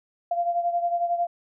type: beating tone pair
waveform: sine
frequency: 691 / 702 Hz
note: F5 / F5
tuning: -19 / +9 cents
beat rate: 11 Hz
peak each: -23 / -29 dBFS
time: 0.31-1.27 s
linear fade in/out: 5 ms
effects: none